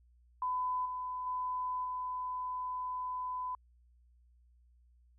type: tone with level steps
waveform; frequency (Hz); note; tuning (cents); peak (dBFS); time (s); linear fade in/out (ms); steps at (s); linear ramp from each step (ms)
sine; 1005; B5; +30; -31 / -36 / -33 / -35; 0.42-3.55; 2; 0.85 / 1.26 / 1.84; 10
effects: added 60 Hz sine -62 dBFS peak until 5.18 s